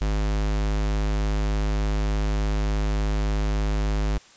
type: tone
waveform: square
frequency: 51.7 Hz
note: G#1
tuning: 7 cents flat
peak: -22 dBFS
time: 0.01-4.18 s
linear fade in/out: 5 ms
effects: white hiss -51 dBFS RMS until 4.36 s + resampled to 16000 Hz